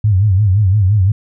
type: tone with vibrato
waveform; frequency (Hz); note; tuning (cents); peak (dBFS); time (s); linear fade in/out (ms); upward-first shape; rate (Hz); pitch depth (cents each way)
sine; 99.5; G2; +26; -8; 0.04-1.12; 5; sine; 5.8; 150
effects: none